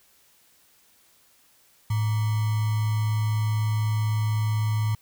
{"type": "tone with sample-and-hold", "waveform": "sine", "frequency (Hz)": 108, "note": "A2", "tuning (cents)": -32, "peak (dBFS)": -21, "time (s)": [1.9, 4.95], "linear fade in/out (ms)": 5, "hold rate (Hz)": 1050, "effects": ["white hiss -60 dBFS RMS until 5.01 s"]}